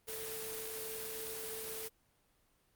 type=tone in noise; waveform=sine; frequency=442.8 Hz; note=A4; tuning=11 cents sharp; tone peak=-45 dBFS; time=0.07-1.89 s; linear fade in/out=20 ms; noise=white; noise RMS=-43 dBFS; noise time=0.07-1.89 s; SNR=-5 dB; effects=pink hiss -73 dBFS RMS until 2.75 s + Opus 32 kbps